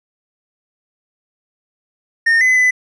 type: tone with pitch steps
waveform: triangle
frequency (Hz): 1832 / 2024 / 2005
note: A#6 / B6 / B6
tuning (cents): -31 / +42 / +26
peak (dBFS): -8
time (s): 2.26-2.71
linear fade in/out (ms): 10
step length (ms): 150
effects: resampled to 22050 Hz